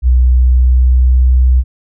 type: tone with pitch glide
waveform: sine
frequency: 62.3 to 63.24 Hz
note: B1 to B1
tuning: +16 to +42 cents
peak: -5 dBFS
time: 0.02-1.64 s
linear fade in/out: 50 ms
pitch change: +26 cents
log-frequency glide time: 0.17-1.33 s
effects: none